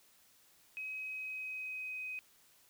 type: tone with pitch glide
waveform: sine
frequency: 2539 to 2514 Hz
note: D#7 to D#7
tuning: +34 to +17 cents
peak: -39 dBFS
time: 0.77-2.19 s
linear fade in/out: 0 ms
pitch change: -17 cents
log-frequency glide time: 0.96-2.04 s
effects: white hiss -66 dBFS RMS until 2.69 s